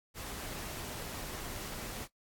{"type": "noise", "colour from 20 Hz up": "pink", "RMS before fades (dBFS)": -42, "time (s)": [0.14, 2.08], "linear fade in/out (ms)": 50, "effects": ["noise-tail reverb RT60 0.1 s tail -18 dB re dry", "AAC 64 kbps"]}